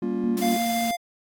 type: chord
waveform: triangle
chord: G half-diminished seventh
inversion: none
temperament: just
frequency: 196 / 235.2 / 282.2 / 352.8 Hz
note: G3 / Bb3 / Db4 / F4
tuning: 0 / +16 / +31 / +18 cents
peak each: -28 / -26 / -31 / -27 dBFS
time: 0.02-0.57 s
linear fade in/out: 5 ms
type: tone with vibrato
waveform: sine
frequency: 230 Hz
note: A#3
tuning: 23 cents flat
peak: -26 dBFS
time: 0.24-0.91 s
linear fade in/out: 0 ms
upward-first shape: sine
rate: 5.7 Hz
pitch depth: 13 cents each way
type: noise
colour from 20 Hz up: white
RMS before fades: -36 dBFS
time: 0.37-0.91 s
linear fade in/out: 2 ms
type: tone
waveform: square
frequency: 698.5 Hz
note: F5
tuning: in tune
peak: -25 dBFS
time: 0.41-0.97 s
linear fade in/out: 20 ms
effects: AAC 64 kbps